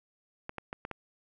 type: clicks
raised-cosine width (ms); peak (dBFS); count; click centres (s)
0.5; -22; 5; 0.494 / 0.583 / 0.729 / 0.851 / 0.913
effects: none